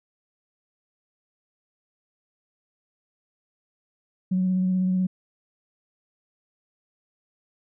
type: tone with vibrato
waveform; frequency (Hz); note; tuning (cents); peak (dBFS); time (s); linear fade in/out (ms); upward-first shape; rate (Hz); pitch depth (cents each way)
sine; 185; F#3; 0; -19; 4.31-5.07; 10; sine; 16; 17
effects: tanh soft clip ceiling -15 dBFS